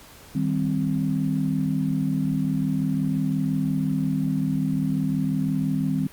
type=chord; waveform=sine; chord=C minor; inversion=first; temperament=equal; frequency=155.56 / 196 / 261.6 Hz; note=Eb3 / G3 / C4; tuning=0 / 0 / 0 cents; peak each=-25 / -26 / -25 dBFS; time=0.35-6.07 s; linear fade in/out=5 ms; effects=pink hiss -47 dBFS RMS until 6.12 s + Opus 48 kbps